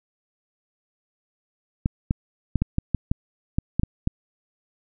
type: clicks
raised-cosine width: 5 ms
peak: -8 dBFS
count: 11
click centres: 1.859 / 2.109 / 2.557 / 2.62 / 2.784 / 2.947 / 3.115 / 3.585 / 3.796 / 3.834 / 4.074 s
effects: none